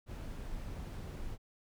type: noise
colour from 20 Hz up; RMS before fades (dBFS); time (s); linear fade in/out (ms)
brown; -42; 0.06-1.38; 50
effects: none